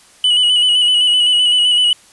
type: tone with vibrato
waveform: triangle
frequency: 2953 Hz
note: F#7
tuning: 4 cents flat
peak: -8 dBFS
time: 0.24-1.93 s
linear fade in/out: 2 ms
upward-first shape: square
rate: 7.8 Hz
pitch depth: 27 cents each way
effects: white hiss -46 dBFS RMS until 2.12 s + resampled to 24000 Hz